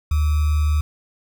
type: tone with sample-and-hold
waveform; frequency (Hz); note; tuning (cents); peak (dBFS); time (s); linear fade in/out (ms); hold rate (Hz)
sine; 75.5; D2; +48; -15; 0.11-0.81; 5; 1225
effects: none